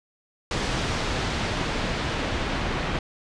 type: noise with low-pass filter sweep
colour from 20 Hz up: pink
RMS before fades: -27 dBFS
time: 0.51-2.99 s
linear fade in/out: 2 ms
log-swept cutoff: 5400 to 3000 Hz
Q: 0.8
effects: resampled to 22050 Hz